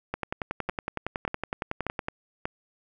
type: two click trains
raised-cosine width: 0.5 ms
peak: -14 / -14 dBFS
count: 4 / 22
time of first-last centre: 0.69-2.455 / 0.14-2.084 s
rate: 1.7 / 10.8 Hz
effects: none